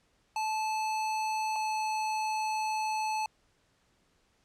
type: tone pair in turn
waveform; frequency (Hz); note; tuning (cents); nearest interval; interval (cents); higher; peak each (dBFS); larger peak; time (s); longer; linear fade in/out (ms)
square; 870 / 866.7; A5 / A5; -20 / -26; unison; 6; first; -30 / -30; neither; 0.36-1.56 / 1.56-3.26; second; 2
effects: pink hiss -70 dBFS RMS until 4.44 s + low-pass 8000 Hz 12 dB/octave